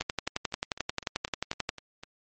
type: two click trains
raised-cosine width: 0.2 ms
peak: -11 / -24 dBFS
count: 20 / 9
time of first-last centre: 0.01-1.691 / 0.02-2.035 s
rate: 11.3 / 3.97 Hz
effects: MP3 32 kbps